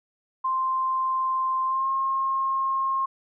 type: tone with pitch glide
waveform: sine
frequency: 1046.5 to 1071.6 Hz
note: C6 to C6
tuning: 0 to +41 cents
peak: -22 dBFS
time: 0.44-3.06 s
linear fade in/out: 10 ms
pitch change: +41 cents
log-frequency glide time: 1.66-1.88 s
effects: none